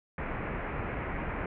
pink low-pass noise, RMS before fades -35 dBFS, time 0.18-1.46 s, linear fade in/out 2 ms, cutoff 2400 Hz, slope 48 dB/octave, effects none

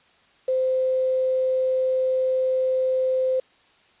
sine tone with quantisation, 518 Hz, C5, 17 cents flat, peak -19 dBFS, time 0.48-3.4 s, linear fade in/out 5 ms, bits 7, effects white hiss -58 dBFS RMS until 4 s + resampled to 8000 Hz

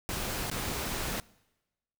pink noise with dropouts, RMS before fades -34 dBFS, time 0.09-1.2 s, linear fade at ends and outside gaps 0 ms, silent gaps 0.499-0.514 s, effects noise-tail reverb RT60 1.0 s tail -23 dB re dry

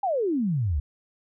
sine exponential sweep, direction down, 830.6 to 65.41 Hz, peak -22 dBFS, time 0.03-0.8 s, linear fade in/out 5 ms, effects none

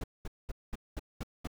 brown noise bursts, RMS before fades -36 dBFS, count 7, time 0.01-1.473 s, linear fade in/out 5 ms, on 29 ms, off 210 ms, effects none

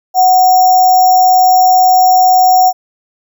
sine tone with sample-and-hold, 741 Hz, F#5, 2 cents sharp, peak -4 dBFS, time 0.14-2.73 s, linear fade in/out 50 ms, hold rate 6300 Hz, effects none

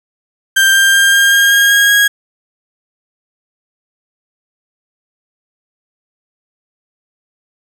35% pulse tone with pitch steps, 1579 / 1588.1 / 1597.3 / 1606.6 / 1615.9 / 1625.3 / 1634.7 / 1644.2 Hz, G6 / G6 / G6 / G6 / G#6 / G#6 / G#6 / G#6, +12 / +22 / +32 / +42 / -48 / -38 / -28 / -18 cents, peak -5 dBFS, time 0.56-2.08 s, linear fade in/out 10 ms, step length 190 ms, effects 7-bit

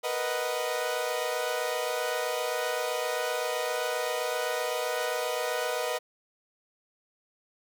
sawtooth chord, B major seventh, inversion third, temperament equal, 466.2 / 493.9 / 622.3 / 740 Hz, A#4 / B4 / D#5 / F#5, 0 / 0 / 0 / 0 cents, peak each -33 / -28 / -29 / -33 dBFS, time 0.03-5.99 s, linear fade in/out 20 ms, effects none

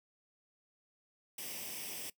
white noise with comb filter, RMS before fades -43 dBFS, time 1.38-2.1 s, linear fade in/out 5 ms, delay 0.36 ms, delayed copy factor +0.7, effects noise-tail reverb RT60 0.1 s tail -20 dB re dry + high-pass 150 Hz 12 dB/octave

